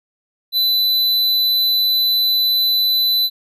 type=tone; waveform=square; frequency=4001 Hz; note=B7; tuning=22 cents sharp; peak=-14 dBFS; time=0.52-3.3 s; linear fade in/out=50 ms; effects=none